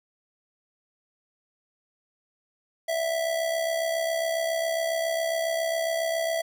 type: tone with amplitude modulation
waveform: square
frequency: 659.3 Hz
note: E5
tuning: in tune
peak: -23 dBFS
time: 2.88-6.42 s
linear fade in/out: 10 ms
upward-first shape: sine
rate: 67.3 Hz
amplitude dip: 55%
effects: none